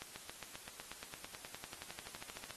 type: accelerating click train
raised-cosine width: 0.2 ms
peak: -27 dBFS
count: 26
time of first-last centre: 0.02-2.507 s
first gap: 140 ms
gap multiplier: 0.97
effects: white hiss -54 dBFS RMS until 2.56 s + AAC 32 kbps